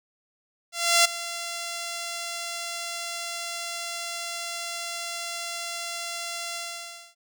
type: tone with ADSR envelope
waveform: 5% pulse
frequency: 685 Hz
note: F5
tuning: 34 cents flat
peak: -4 dBFS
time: 0.72-7.15 s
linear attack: 330 ms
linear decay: 9 ms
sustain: -16 dB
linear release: 590 ms
effects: none